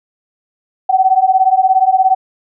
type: beating tone pair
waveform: sine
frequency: 749 / 766 Hz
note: F#5 / G5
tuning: +21 / -40 cents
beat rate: 17 Hz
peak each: -11 dBFS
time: 0.89-2.15 s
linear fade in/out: 10 ms
effects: none